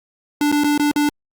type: tone with dropouts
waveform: square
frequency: 293.7 Hz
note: D4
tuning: in tune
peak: -15 dBFS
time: 0.41-1.09 s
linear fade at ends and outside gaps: 2 ms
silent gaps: 0.517-0.524 / 0.637-0.643 / 0.778-0.796 / 0.914-0.96 s
effects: Opus 48 kbps